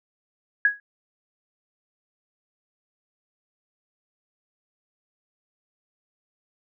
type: tone with exponential decay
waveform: sine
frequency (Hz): 1663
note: G#6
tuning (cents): +2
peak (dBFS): -12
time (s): 0.65-0.8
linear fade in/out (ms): 2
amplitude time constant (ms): 32
effects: none